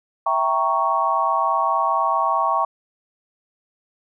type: chord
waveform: sine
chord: E diminished seventh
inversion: none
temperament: equal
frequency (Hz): 659.3 / 784 / 932.3 / 1108.7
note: E5 / G5 / Bb5 / Db6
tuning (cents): 0 / 0 / 0 / 0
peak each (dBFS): -25 / -24 / -23 / -20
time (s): 0.26-2.65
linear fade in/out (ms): 5
effects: none